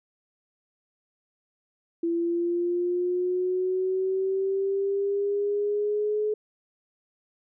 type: linear sweep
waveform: sine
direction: up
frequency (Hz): 335.9 to 426.3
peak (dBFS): -23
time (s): 2.03-6.34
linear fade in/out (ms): 5
effects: none